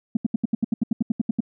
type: tone bursts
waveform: sine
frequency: 225.2 Hz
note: A3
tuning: 40 cents sharp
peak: -15 dBFS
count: 14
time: 0.15-1.405 s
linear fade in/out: 5 ms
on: 20 ms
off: 75 ms
effects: tanh soft clip ceiling -12 dBFS